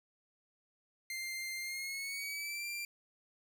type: tone with pitch glide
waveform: sawtooth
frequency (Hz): 2098 to 2369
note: C7 to D7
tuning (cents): +4 to +14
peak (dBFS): -35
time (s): 1.1-2.85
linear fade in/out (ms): 2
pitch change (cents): +210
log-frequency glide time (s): 1.61-2.67
effects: none